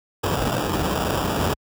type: noise with sample-and-hold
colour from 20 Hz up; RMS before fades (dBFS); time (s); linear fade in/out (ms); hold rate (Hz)
pink; -22; 0.23-1.54; 10; 2100
effects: high-pass 60 Hz 12 dB/octave